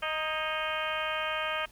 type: harmonic tone with a mistuned harmonic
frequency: 311.1 Hz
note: D#4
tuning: in tune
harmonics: 2 / 3 / 4 / 5 / 6 / 7 / 8 / 9 / 10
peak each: -36 / -40 / -35 / -37 / -43 / -40 / -38 / -42 / -39 dBFS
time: 0.02-1.66 s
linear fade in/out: 10 ms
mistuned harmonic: 5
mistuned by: +45 cents
effects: added 50 Hz sine -58 dBFS peak until 1.71 s + pink hiss -58 dBFS RMS until 1.71 s